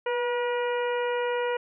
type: harmonic tone with a mistuned harmonic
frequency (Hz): 480.9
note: B4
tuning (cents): -46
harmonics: 1 / 2 / 3 / 4 / 5 / 6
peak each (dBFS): -26 / -32 / -36 / -38 / -40 / -42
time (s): 0.06-1.57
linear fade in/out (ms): 5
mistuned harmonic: 1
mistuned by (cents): +27
effects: none